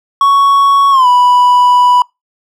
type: tone with pitch glide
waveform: triangle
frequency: 1113 to 985.9 Hz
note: C#6 to B5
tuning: +7 to -3 cents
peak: -3 dBFS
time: 0.21-2.02 s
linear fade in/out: 2 ms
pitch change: -210 cents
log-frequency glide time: 0.91-1.07 s
effects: noise-tail reverb RT60 0.2 s tail -25 dB re dry